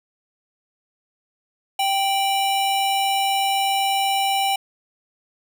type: tone pair together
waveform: square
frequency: 784 / 2947 Hz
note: G5 / F#7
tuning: 0 / -8 cents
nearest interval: octave + major seventh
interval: 2292 cents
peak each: -20 / -26 dBFS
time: 1.79-4.56 s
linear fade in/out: 5 ms
effects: none